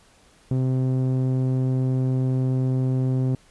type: tone with low-pass filter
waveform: sawtooth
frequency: 129.6 Hz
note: C3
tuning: 16 cents flat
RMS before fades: -22 dBFS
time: 0.51-3.35 s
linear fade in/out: 2 ms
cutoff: 350 Hz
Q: 0.66
effects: pink hiss -56 dBFS RMS until 3.5 s + resampled to 24000 Hz